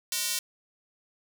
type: tone with high-pass filter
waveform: square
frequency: 207.7 Hz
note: G#3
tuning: in tune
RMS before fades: -30 dBFS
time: 0.12-0.39 s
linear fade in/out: 2 ms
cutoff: 4400 Hz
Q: 0.68
effects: 9-bit